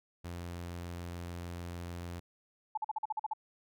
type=tone; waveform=sawtooth; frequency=86.8 Hz; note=F2; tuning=10 cents flat; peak=-36 dBFS; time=0.24-2.2 s; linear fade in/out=10 ms
type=tone bursts; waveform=sine; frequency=864 Hz; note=A5; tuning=32 cents flat; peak=-31 dBFS; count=9; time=2.75-3.335 s; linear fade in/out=5 ms; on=25 ms; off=45 ms
effects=none